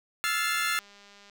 30% pulse chord, F major seventh, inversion third, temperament equal with one note detuned, 1318.5 / 1396.9 / 1738.8 / 2093 Hz, E6 / F6 / A6 / C7, 0 / 0 / -21 / 0 cents, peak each -29 dBFS, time 0.24-0.79 s, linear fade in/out 0 ms
click train, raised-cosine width 0.2 ms, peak -36 dBFS, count 154, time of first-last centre 0.54-1.297 s, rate 202 Hz
effects none

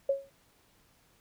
sine tone with exponential decay, 550 Hz, C#5, 14 cents flat, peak -21 dBFS, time 0.09-0.3 s, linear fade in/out 5 ms, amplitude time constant 44 ms, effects pink hiss -66 dBFS RMS until 1.2 s

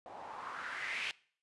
blue noise with low-pass filter sweep, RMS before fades -42 dBFS, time 0.06-1.11 s, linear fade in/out 0 ms, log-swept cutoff 670 to 2700 Hz, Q 4, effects noise-tail reverb RT60 0.5 s tail -22 dB re dry + resampled to 24000 Hz

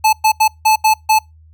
square tone bursts at uneven times, 869 Hz, A5, 22 cents flat, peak -9 dBFS, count 6, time 0.04-0.13 / 0.24-0.32 / 0.4-0.48 / 0.65-0.76 / 0.84-0.94 / 1.09-1.19 s, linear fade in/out 10 ms, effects noise-tail reverb RT60 0.2 s tail -26 dB re dry + added 79 Hz sine -42 dBFS peak until 1.53 s

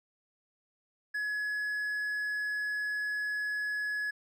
triangle tone, 1691 Hz, G#6, 31 cents sharp, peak -29 dBFS, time 1.14-4.11 s, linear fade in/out 10 ms, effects none

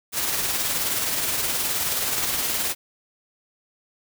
white noise with tremolo, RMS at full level -23 dBFS, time 0.12-2.75 s, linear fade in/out 50 ms, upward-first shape triangle, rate 19 Hz, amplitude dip 40%, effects none

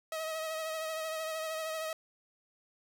sawtooth tone with vibrato, 636 Hz, D#5, 38 cents sharp, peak -31 dBFS, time 0.12-1.93 s, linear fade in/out 2 ms, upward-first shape triangle, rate 13 Hz, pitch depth 35 cents each way, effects none

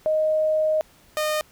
sine / sawtooth tone pair in turn, 622.3 / 612.3 Hz, D#5 / D#5, 0 / -28 cents, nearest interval unison, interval 28 cents, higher first, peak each -18 dBFS, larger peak neither, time 0.06-0.81 / 1.17-1.41 s, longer first, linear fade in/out 0 ms, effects pink hiss -55 dBFS RMS until 1.51 s

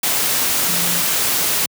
sine tone in noise, 174.61 Hz, F3, in tune, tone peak -28 dBFS, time 0.68-1.01 s, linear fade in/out 5 ms, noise white, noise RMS -18 dBFS, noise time 0.03-1.66 s, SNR -13 dB, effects high-pass 100 Hz 12 dB/octave

